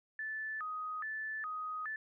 sine tone with vibrato, 1480 Hz, F#6, in tune, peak -37 dBFS, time 0.19-1.96 s, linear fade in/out 2 ms, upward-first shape square, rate 1.2 Hz, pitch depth 290 cents each way, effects none

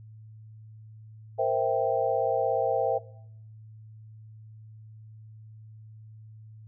sine chord, C dominant seventh, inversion third, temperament equal, 466.2 / 523.3 / 659.3 / 784 Hz, Bb4 / C5 / E5 / G5, 0 / 0 / 0 / 0 cents, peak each -30 / -28 / -27 / -29 dBFS, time 1.38-2.99 s, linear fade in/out 20 ms, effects noise-tail reverb RT60 0.7 s tail -20 dB re dry + added 109 Hz sine -45 dBFS peak until 6.67 s

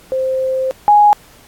sine tone pair in turn, 523.3 / 830.7 Hz, C5 / G#5, 0 / 0 cents, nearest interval minor sixth, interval 800 cents, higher second, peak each -14 / -5 dBFS, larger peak second, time 0.12-0.71 / 0.88-1.13 s, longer first, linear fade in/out 0 ms, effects pink hiss -45 dBFS RMS until 1.47 s + AAC 64 kbps

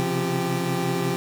25% pulse tone cluster, 131.2 / 136.8 / 172.9 / 392.4 Hz, C3 / C#3 / F3 / G4, +5 / -23 / -17 / +2 cents, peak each -27 / -27 / -22 / -25 dBFS, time 0-1.16 s, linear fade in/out 0 ms, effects none

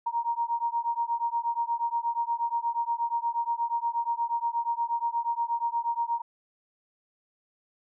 sine beating tone pair, 932.3 / 940.7 Hz, A#5 / A#5, 0 / +15 cents, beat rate 8.4 Hz, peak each -29 dBFS, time 0.06-6.22 s, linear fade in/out 10 ms, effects none

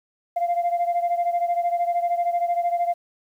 sine beating tone pair, 692 / 705 Hz, F5 / F5, -16 / +16 cents, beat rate 13 Hz, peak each -20 / -24 dBFS, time 0.36-2.94 s, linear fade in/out 10 ms, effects tanh soft clip ceiling -16 dBFS + 9-bit

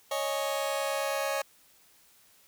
sawtooth chord, C# suspended second, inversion none, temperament just, 554.4 / 623.7 / 831.5 Hz, C#5 / D#5 / G#5, 0 / +4 / +2 cents, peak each -27 / -30 / -32 dBFS, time 0.11-1.42 s, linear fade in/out 5 ms, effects white hiss -61 dBFS RMS until 2.47 s

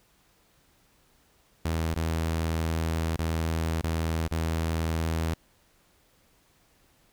sawtooth tone with dropouts, 81.3 Hz, E2, 23 cents flat, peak -22 dBFS, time 1.65-5.34 s, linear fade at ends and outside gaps 5 ms, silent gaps 1.942-1.961 / 3.165-3.19 / 3.813-3.836 / 4.278-4.312 s, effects pink hiss -64 dBFS RMS until 7.12 s

